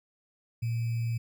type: tone with sample-and-hold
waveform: sine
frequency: 116.1 Hz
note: A#2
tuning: 7 cents flat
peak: -27 dBFS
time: 0.62-1.18 s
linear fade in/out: 10 ms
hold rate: 2450 Hz
effects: none